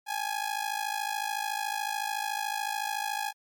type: ring-modulated tone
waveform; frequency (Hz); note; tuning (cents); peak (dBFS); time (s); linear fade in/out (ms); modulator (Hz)
sawtooth; 832; G#5; +3; -23; 0.06-3.33; 50; 26.9
effects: MP3 96 kbps